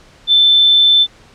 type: tone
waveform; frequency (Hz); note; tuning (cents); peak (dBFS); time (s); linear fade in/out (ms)
sine; 3534; A7; +7; -6; 0.27-1.07; 50
effects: pink hiss -45 dBFS RMS until 1.34 s + low-pass 6000 Hz 12 dB/octave